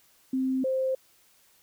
sine tone pair in turn, 261.6 / 524.4 Hz, C4 / C5, 0 / +4 cents, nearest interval octave, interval 1204 cents, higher second, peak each -24 dBFS, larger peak neither, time 0.33-0.64 / 0.64-0.95 s, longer neither, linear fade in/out 5 ms, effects white hiss -62 dBFS RMS until 1.62 s

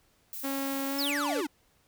violet noise, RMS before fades -39 dBFS, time 0.33-1.11 s, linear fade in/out 0 ms
sawtooth tone with pitch glide, 273.4 to 288.7 Hz, C#4 to D4, -24 to -30 cents, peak -27 dBFS, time 0.43-1.42 s, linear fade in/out 20 ms, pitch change +94 cents, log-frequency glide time 0.88-1.16 s
square exponential sweep, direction down, 5588 to 267.5 Hz, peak -30 dBFS, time 0.98-1.47 s, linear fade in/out 10 ms
effects pink hiss -67 dBFS RMS until 1.87 s

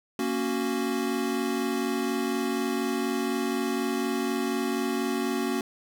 square chord, F# major, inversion first, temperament equal, 233.1 / 277.2 / 370 Hz, A#3 / C#4 / F#4, 0 / 0 / 0 cents, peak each -31 dBFS, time 0.19-5.61 s, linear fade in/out 2 ms, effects none

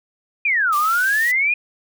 sine exponential two-way sweep, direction down then up, 2489 to 1160 to 2489 Hz, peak -15 dBFS, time 0.45-1.54 s, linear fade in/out 5 ms, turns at 0.76 s
white high-pass noise, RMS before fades -32 dBFS, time 0.72-1.32 s, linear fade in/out 10 ms, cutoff 2200 Hz, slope 24 dB/octave
effects none

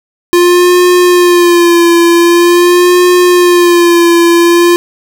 square tone with vibrato, 349.2 Hz, F4, in tune, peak -4 dBFS, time 0.33-4.76 s, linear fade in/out 0 ms, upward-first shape sine, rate 0.45 Hz, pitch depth 43 cents each way, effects none

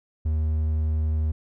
triangle tone, 77.78 Hz, D#2, in tune, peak -19 dBFS, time 0.25-1.32 s, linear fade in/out 10 ms, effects none

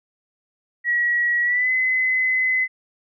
sine tone with pitch glide, 1917 to 2031 Hz, A#6 to B6, +48 to +48 cents, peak -17 dBFS, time 0.84-2.68 s, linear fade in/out 50 ms, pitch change +100 cents, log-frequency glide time 1.43-1.71 s, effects none

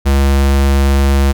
square tone, 68.9 Hz, C#2, 10 cents flat, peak -9 dBFS, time 0.05-1.33 s, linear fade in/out 20 ms, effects none

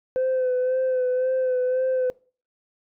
sine tone with vibrato, 511 Hz, C5, 41 cents flat, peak -18 dBFS, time 0.16-2.1 s, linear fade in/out 0 ms, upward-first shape sine, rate 1.9 Hz, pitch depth 30 cents each way, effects noise-tail reverb RT60 0.4 s tail -24 dB re dry + tanh soft clip ceiling -18 dBFS

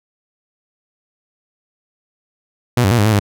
sawtooth tone with pitch steps, 122.2 / 96.3 / 119.4 / 102.9 / 109.9 / 102.1 Hz, B2 / G2 / A#2 / G#2 / A2 / G#2, -18 / -30 / +42 / -16 / -2 / -29 cents, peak -7 dBFS, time 2.77-3.196 s, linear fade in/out 5 ms, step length 71 ms, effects none

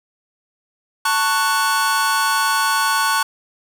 45% pulse chord, F# minor, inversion first, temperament just, 888 / 1110 / 1480 Hz, A5 / C#6 / F#6, +16 / +2 / 0 cents, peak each -21 / -20 / -20 dBFS, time 1.05-3.23 s, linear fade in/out 5 ms, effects none

